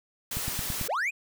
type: noise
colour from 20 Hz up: white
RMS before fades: -33 dBFS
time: 0.31-0.88 s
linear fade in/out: 5 ms
type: click train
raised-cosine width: 5 ms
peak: -21 dBFS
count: 5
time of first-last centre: 0.37-0.813 s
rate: 9.03 Hz
type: linear sweep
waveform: triangle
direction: up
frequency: 375.7 to 2576 Hz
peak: -24 dBFS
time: 0.88-1.11 s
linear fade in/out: 20 ms
effects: none